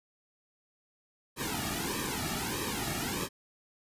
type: noise with flanger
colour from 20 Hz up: pink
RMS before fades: -34 dBFS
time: 1.36-3.29 s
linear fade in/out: 50 ms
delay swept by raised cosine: 1.4 to 1.99 ms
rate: 1.6 Hz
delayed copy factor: -0.95
effects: resampled to 32000 Hz